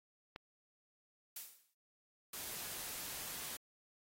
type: click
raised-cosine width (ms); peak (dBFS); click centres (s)
0.3; -30; 0.361
type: noise with exponential decay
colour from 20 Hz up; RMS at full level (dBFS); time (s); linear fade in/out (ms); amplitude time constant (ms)
blue; -42; 1.36-1.74; 5; 81
type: noise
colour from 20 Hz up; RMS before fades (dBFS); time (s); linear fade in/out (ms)
white; -45; 2.33-3.57; 5
effects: AAC 48 kbps